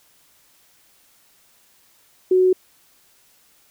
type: tone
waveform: sine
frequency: 370 Hz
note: F#4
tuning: in tune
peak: -12 dBFS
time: 2.31-2.53 s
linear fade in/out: 5 ms
effects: white hiss -57 dBFS RMS until 3.7 s